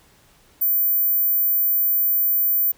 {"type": "tone", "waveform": "sine", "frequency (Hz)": 14300, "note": "A9", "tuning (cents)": 27, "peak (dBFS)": -16, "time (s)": [0.61, 2.72], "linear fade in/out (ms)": 10, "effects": ["pink hiss -55 dBFS RMS until 2.77 s"]}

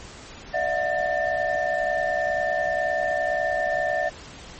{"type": "tone cluster", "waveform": "sine", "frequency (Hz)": [593, 655, 725, 1788], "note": ["D5", "E5", "F#5", "A6"], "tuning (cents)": [17, -11, -35, 27], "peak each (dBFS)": -27, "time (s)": [0.53, 4.1], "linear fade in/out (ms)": 20, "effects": ["pink hiss -42 dBFS RMS until 4.59 s", "MP3 32 kbps"]}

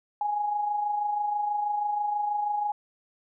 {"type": "tone with amplitude modulation", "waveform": "sine", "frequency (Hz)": 830.6, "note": "G#5", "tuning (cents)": 0, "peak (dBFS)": -23, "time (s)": [0.21, 2.72], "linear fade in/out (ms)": 2, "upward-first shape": "sine", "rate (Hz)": 26.2, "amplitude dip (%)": 45, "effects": []}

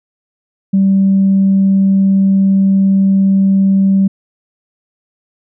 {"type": "tone", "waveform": "sine", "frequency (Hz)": 194.1, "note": "G3", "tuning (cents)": -17, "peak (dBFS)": -6, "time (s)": [0.73, 4.08], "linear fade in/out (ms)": 10, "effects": ["tanh soft clip ceiling -3 dBFS"]}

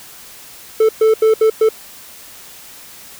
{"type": "tone bursts at uneven times", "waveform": "triangle", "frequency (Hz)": 440, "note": "A4", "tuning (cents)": 0, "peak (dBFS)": -6, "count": 5, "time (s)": [[0.8, 0.89], [1.01, 1.14], [1.22, 1.34], [1.41, 1.5], [1.61, 1.69]], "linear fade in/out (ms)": 5, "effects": ["white hiss -38 dBFS RMS until 3.19 s"]}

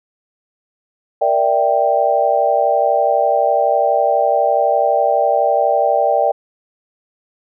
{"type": "chord", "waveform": "sine", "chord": "E half-diminished seventh", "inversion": "second", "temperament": "equal", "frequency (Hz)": [466.2, 587.3, 659.3, 784], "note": ["Bb4", "D5", "E5", "G5"], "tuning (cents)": [0, 0, 0, 0], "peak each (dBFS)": [-21, -16, -18, -16], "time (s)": [1.21, 6.32], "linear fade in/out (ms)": 10, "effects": []}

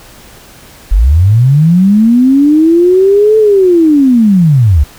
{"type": "linear two-way sweep", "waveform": "sine", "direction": "up then down", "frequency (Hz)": [40.19, 440, 63.6], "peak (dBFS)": -3, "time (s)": [0.91, 4.84], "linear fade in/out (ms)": 10, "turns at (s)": 3.38, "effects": ["pink hiss -36 dBFS RMS until 4.98 s"]}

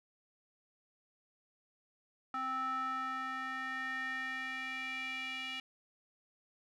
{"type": "tone with band-pass filter sweep", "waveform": "square", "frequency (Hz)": 261.6, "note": "C4", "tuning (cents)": 0, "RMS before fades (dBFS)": -39, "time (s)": [2.34, 5.6], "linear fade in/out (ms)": 2, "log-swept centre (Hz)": [1200, 2700], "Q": 4.8, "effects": []}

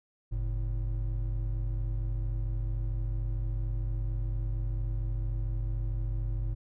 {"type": "tone pair together", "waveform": "triangle", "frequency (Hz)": [46.67, 111], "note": ["F#1", "A2"], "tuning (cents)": [16, 16], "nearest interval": "octave + minor third", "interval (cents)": 1500, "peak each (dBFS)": [-28, -32], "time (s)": [0.31, 6.55], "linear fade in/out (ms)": 20, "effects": []}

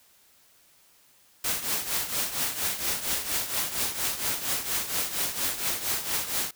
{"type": "noise with tremolo", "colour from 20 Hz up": "white", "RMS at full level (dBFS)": -26, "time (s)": [1.44, 6.51], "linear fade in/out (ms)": 5, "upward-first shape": "triangle", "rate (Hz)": 4.3, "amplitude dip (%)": 75, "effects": ["white hiss -60 dBFS RMS until 6.55 s"]}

